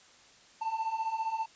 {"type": "beating tone pair", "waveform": "triangle", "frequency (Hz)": [880, 895], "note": ["A5", "A5"], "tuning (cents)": [0, 29], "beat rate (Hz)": 15, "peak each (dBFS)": [-34, -30], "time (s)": [0.61, 1.46], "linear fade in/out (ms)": 10, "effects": ["white hiss -58 dBFS RMS until 1.55 s", "resampled to 16000 Hz"]}